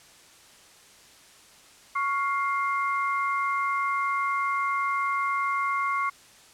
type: tone cluster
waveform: sine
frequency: 1110 / 1405 / 2108 Hz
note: C#6 / F6 / C7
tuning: +2 / +10 / +12 cents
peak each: -25 / -34 / -31 dBFS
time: 1.95-6.1 s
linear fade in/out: 10 ms
effects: white hiss -53 dBFS RMS until 6.53 s + low-pass 9000 Hz 12 dB/octave